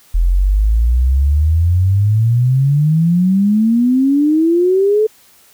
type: exponential sweep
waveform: sine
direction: up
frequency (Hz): 41.2 to 440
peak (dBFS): -9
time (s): 0.14-5.07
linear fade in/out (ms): 10
effects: white hiss -48 dBFS RMS until 5.53 s